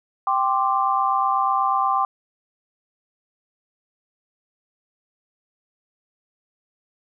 sine chord, G suspended fourth, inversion none, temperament equal, 784 / 1046.5 / 1174.7 Hz, G5 / C6 / D6, 0 / 0 / 0 cents, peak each -22 dBFS, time 0.27-2.05 s, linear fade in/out 2 ms, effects none

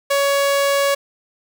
sawtooth tone, 560 Hz, C#5, 18 cents sharp, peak -11 dBFS, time 0.1-0.95 s, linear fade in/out 10 ms, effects none

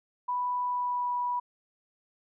sine tone with pitch glide, 987.8 to 978.7 Hz, B5 to B5, 0 to -16 cents, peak -27 dBFS, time 0.28-1.4 s, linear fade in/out 10 ms, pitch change -16 cents, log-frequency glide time 0.63-1.14 s, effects none

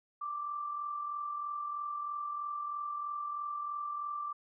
sine tone with amplitude modulation, 1174.7 Hz, D6, in tune, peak -33 dBFS, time 0.21-4.33 s, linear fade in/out 10 ms, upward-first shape sine, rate 43.1 Hz, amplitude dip 45%, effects none

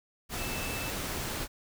sine tone in noise, 2637 Hz, E7, in tune, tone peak -40 dBFS, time 0.36-0.92 s, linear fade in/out 50 ms, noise pink, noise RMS -35 dBFS, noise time 0.29-1.48 s, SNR -8 dB, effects none

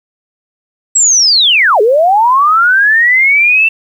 sine linear two-way sweep, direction down then up, 7830 to 401.1 to 2689 Hz, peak -5 dBFS, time 0.95-3.69 s, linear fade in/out 10 ms, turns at 1.81 s, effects 7-bit

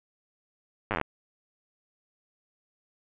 slowing click train, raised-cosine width 0.5 ms, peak -13 dBFS, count 10, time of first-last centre 0.91-1.013 s, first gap 9 ms, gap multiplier 1.06, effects resampled to 8000 Hz + 9-bit

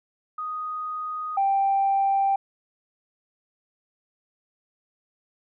sine tone pair in turn, 1244.5 / 785.8 Hz, D#6 / G5, 0 / +4 cents, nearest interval minor sixth, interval 796 cents, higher first, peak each -28 / -18 dBFS, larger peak second, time 0.38-1.37 / 1.37-2.36 s, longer neither, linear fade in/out 5 ms, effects tanh soft clip ceiling -14 dBFS

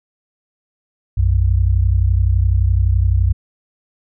sine tone pair together, 60.73 / 92.5 Hz, B1 / F#2, -28 / 0 cents, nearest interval perfect fifth, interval 728 cents, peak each -14 dBFS, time 1.17-3.33 s, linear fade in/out 10 ms, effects none

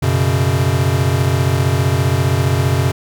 square chord, F# suspended fourth, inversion none, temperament equal, 92.5 / 123.47 / 138.59 Hz, F#2 / B2 / C#3, 0 / 0 / 0 cents, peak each -18 dBFS, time 0.02-2.92 s, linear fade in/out 10 ms, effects none

